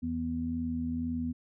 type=harmonic tone; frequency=82 Hz; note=E2; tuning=9 cents flat; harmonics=1 / 2 / 3; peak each=-38 / -41 / -31 dBFS; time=0.02-1.33 s; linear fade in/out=20 ms; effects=none